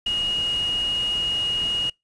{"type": "tone in noise", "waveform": "sine", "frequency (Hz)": 2874, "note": "F7", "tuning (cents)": 49, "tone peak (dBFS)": -21, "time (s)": [0.06, 1.9], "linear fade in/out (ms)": 5, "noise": "pink", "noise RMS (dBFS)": -37, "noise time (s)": [0.06, 1.9], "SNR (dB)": 13, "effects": ["noise-tail reverb RT60 0.2 s tail -26 dB re dry", "resampled to 22050 Hz"]}